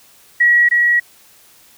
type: tone with echo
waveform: sine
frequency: 1917 Hz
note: A#6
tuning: 48 cents sharp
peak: -8 dBFS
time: 0.4-0.69 s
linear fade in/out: 10 ms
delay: 310 ms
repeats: 1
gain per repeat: -2 dB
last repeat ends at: 1 s
effects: white hiss -48 dBFS RMS until 1.77 s